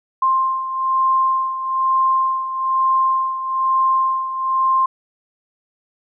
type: beating tone pair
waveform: sine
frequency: 1053 / 1054.1 Hz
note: C6 / C6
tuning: +11 / +13 cents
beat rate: 1.1 Hz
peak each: -16 / -22 dBFS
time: 0.22-4.86 s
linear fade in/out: 5 ms
effects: none